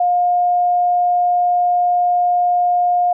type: tone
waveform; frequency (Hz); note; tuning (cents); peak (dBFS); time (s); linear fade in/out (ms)
sine; 711; F5; +31; -12; 0-3.13; 5
effects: none